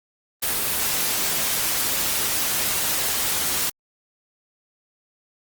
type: noise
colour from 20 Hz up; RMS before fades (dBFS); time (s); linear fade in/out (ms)
white; -23; 0.42-3.7; 10
effects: Opus 24 kbps